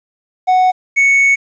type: tone pair in turn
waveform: triangle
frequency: 740 / 2217 Hz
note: F#5 / C#7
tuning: 0 / 0 cents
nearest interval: octave + perfect fifth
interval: 1900 cents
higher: second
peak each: -6 dBFS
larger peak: neither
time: 0.47-0.72 / 0.96-1.36 s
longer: second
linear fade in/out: 20 ms
effects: resampled to 16000 Hz + 8-bit

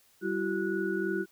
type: tone cluster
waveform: sine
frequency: 194.2 / 336.2 / 379.3 / 1466 Hz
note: G3 / E4 / F#4 / F#6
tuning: -16 / +34 / +43 / -16 cents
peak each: -35 / -32 / -32 / -36 dBFS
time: 0.21-1.26 s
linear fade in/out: 50 ms
effects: white hiss -64 dBFS RMS until 1.31 s

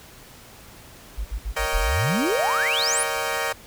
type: tone bursts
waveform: sine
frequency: 52 Hz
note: G#1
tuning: 3 cents sharp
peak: -24 dBFS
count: 5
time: 1.17-1.804 s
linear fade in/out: 20 ms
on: 82 ms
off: 56 ms
type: chord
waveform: 15% pulse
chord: Eb dominant seventh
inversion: second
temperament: equal with one note detuned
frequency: 466.2 / 554.4 / 622.3 / 774.5 Hz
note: Bb4 / Db5 / Eb5 / G5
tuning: 0 / 0 / 0 / -21 cents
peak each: -23 dBFS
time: 1.56-3.53 s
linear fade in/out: 10 ms
type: exponential sweep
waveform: sine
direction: up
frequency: 30.04 to 10550 Hz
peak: -21 dBFS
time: 1.73-3.03 s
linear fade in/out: 0 ms
effects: pink hiss -46 dBFS RMS until 3.66 s

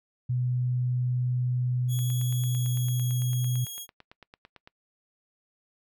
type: tone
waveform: sine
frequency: 124.6 Hz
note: B2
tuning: 16 cents sharp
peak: -24 dBFS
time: 0.29-3.65 s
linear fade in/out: 10 ms
type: tone with pitch glide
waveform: 5% pulse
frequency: 3346 to 3296 Hz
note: G#7 to G#7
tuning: +12 to -14 cents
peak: -29 dBFS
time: 1.88-3.87 s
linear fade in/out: 50 ms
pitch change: -26 cents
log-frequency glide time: 2.44-3.28 s
type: click train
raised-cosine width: 0.3 ms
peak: -31 dBFS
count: 25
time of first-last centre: 1.99-4.675 s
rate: 8.94 Hz
effects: noise-tail reverb RT60 0.1 s tail -23 dB re dry

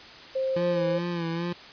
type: tone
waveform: sine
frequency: 528 Hz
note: C5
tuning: 16 cents sharp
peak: -24 dBFS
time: 0.35-0.99 s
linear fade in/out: 10 ms
type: tone with vibrato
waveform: 25% pulse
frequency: 170 Hz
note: F3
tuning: 46 cents flat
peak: -24 dBFS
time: 0.56-1.53 s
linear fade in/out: 5 ms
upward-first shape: sine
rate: 2.4 Hz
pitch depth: 50 cents each way
effects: white hiss -45 dBFS RMS until 1.72 s + resampled to 11025 Hz

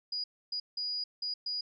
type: tone bursts at uneven times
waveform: sine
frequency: 4900 Hz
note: D#8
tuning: 27 cents flat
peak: -32 dBFS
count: 5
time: 0.12-0.24 / 0.52-0.6 / 0.77-1.04 / 1.22-1.34 / 1.46-1.61 s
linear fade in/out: 5 ms
effects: none

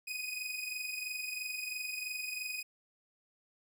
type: tone pair together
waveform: sawtooth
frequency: 2489 / 2512 Hz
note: D#7 / D#7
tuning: 0 / +16 cents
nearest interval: unison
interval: 16 cents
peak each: -36 / -38 dBFS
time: 0.07-2.63 s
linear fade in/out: 10 ms
effects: none

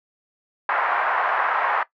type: band-pass noise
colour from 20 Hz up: pink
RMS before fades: -22 dBFS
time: 0.69-1.83 s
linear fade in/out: 2 ms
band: 750 to 1700 Hz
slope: 24 dB/octave
effects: noise-tail reverb RT60 0.1 s tail -17 dB re dry

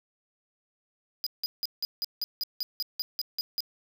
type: tone bursts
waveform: square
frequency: 4932 Hz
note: D#8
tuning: 16 cents flat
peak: -28 dBFS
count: 13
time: 1.24-3.605 s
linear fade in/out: 0 ms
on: 25 ms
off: 170 ms
effects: 11-bit

